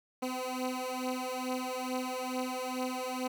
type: beating tone pair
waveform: 15% pulse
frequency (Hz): 253.8 / 256.1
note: B3 / C4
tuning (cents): +47 / -37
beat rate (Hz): 2.3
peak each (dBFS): -30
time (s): 0.22-3.28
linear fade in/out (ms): 10
effects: none